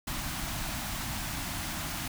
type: band-stop noise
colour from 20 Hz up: pink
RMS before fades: -35 dBFS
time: 0.07-2.08 s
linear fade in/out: 5 ms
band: 320 to 630 Hz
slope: 48 dB/octave
effects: none